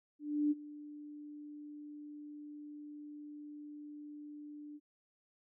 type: tone with ADSR envelope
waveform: sine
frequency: 295.9 Hz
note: D4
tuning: 13 cents sharp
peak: -27 dBFS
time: 0.19-4.8 s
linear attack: 320 ms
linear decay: 29 ms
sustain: -19 dB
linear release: 42 ms
effects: none